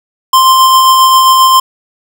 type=tone with tremolo; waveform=square; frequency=1046.5 Hz; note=C6; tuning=in tune; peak=-3 dBFS; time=0.33-1.6 s; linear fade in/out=5 ms; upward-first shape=sine; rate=7.5 Hz; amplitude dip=25%; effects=none